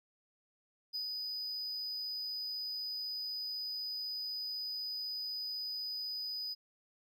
triangle tone with ADSR envelope, 4978 Hz, D#8, in tune, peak -34 dBFS, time 0.93-6.55 s, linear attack 22 ms, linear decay 110 ms, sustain -2 dB, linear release 25 ms, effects none

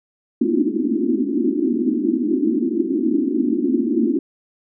white band-pass noise, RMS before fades -19 dBFS, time 0.41-4.19 s, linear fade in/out 5 ms, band 220 to 360 Hz, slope 96 dB/octave, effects none

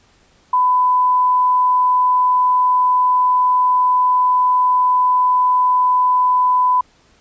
sine tone, 1001 Hz, B5, 23 cents sharp, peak -11 dBFS, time 0.53-6.81 s, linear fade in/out 5 ms, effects pink hiss -54 dBFS RMS until 7.2 s + resampled to 16000 Hz

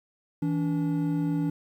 triangle tone pair together, 163.15 / 287.7 Hz, E3 / D4, -18 / -36 cents, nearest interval minor seventh, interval 982 cents, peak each -25 dBFS, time 0.42-1.5 s, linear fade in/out 5 ms, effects 10-bit

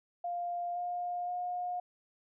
sine tone with pitch steps, 700 / 709 / 716 Hz, F5 / F5 / F5, +4 / +26 / +43 cents, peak -33 dBFS, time 0.24-1.8 s, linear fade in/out 5 ms, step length 520 ms, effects none

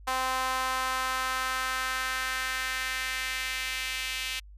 sawtooth tone with high-pass filter sweep, 259.3 Hz, C4, 15 cents flat, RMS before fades -31 dBFS, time 0.07-4.4 s, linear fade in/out 10 ms, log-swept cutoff 920 to 2600 Hz, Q 2.1, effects added 50 Hz sine -46 dBFS peak until 4.57 s + resampled to 32000 Hz

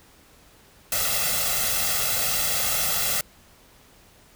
white noise with comb filter, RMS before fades -24 dBFS, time 0.92-3.21 s, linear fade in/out 2 ms, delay 1.5 ms, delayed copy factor +0.95, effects pink hiss -54 dBFS RMS until 4.35 s

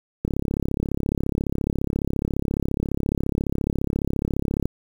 click train, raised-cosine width 3 ms, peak -10 dBFS, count 153, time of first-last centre 0.25-4.656 s, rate 34.5 Hz, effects 7-bit

